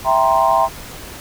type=chord; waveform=sine; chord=C dominant seventh; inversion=first; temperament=equal with one note detuned; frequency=659.3 / 784 / 938.8 / 1046.5 Hz; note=E5 / G5 / Bb5 / C6; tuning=0 / 0 / +12 / 0 cents; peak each=-17 dBFS; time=0.04-0.69 s; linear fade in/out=50 ms; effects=pink hiss -34 dBFS RMS until 1.2 s